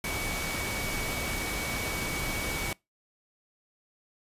sine tone in noise, 2256 Hz, C#7, 30 cents sharp, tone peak -36 dBFS, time 0.04-2.73 s, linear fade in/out 2 ms, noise pink, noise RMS -33 dBFS, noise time 0.04-2.73 s, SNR -6 dB, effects noise-tail reverb RT60 0.2 s tail -24 dB re dry + resampled to 32000 Hz

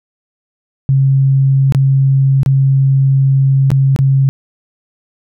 sine tone with dropouts, 135.5 Hz, C#3, 39 cents flat, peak -7 dBFS, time 0.89-4.29 s, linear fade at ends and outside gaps 0 ms, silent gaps 1.723-1.748 / 2.432-2.461 / 3.704-3.716 / 3.962-3.989 s, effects none

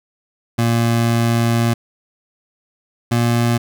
25% pulse tone pair in turn, 116.54 / 118.3 Hz, A#2 / A#2, 0 / +26 cents, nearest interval unison, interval 26 cents, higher second, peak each -10 dBFS, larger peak neither, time 0.58-1.74 / 3.11-3.58 s, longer first, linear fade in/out 10 ms, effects none

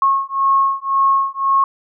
sine beating tone pair, 1089 / 1090.9 Hz, C#6 / C#6, -31 / -28 cents, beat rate 1.9 Hz, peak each -16 dBFS, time 0.02-1.64 s, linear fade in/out 2 ms, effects none

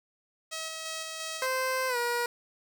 5% pulse tone with tremolo, 641 Hz, E5, 49 cents flat, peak -23 dBFS, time 0.51-1.47 s, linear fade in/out 20 ms, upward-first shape square, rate 2.9 Hz, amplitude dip 25%
15% pulse tone with pitch glide, 519 to 478.7 Hz, C5 to A#4, -14 to +46 cents, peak -21 dBFS, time 1.42-2.26 s, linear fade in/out 2 ms, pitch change -140 cents, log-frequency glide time 1.88-1.97 s
effects none

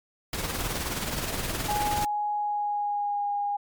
pink noise with tremolo, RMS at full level -28 dBFS, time 0.33-2.05 s, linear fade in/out 2 ms, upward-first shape triangle, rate 19 Hz, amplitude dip 55%
sine tone with pitch glide, 833 to 815.9 Hz, G#5 to G#5, +5 to -31 cents, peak -25 dBFS, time 1.68-3.57 s, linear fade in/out 10 ms, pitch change -36 cents, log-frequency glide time 2.32-3.29 s
effects MP3 96 kbps

